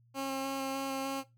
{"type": "tone with vibrato", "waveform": "15% pulse", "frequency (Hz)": 270, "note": "C#4", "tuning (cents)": -45, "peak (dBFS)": -27, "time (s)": [0.14, 1.24], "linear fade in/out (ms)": 50, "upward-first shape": "square", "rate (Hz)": 3.3, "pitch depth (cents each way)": 9, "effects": ["noise-tail reverb RT60 0.2 s tail -17 dB re dry", "added 118 Hz sine -62 dBFS peak until 1.37 s"]}